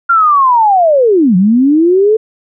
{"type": "linear two-way sweep", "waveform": "sine", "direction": "down then up", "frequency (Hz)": [1400, 174.61, 446], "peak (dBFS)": -5, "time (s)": [0.09, 2.17], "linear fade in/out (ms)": 10, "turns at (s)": 1.36, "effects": []}